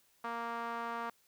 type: tone with band-pass filter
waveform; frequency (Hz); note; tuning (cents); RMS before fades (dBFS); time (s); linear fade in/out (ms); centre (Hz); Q
sawtooth; 233.1; A#3; 0; -39; 0.24-1.1; 5; 1100; 2.3
effects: white hiss -70 dBFS RMS until 1.27 s